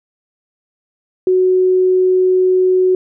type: tone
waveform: sine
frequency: 370 Hz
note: F#4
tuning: in tune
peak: -9 dBFS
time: 1.27-2.95 s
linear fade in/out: 2 ms
effects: none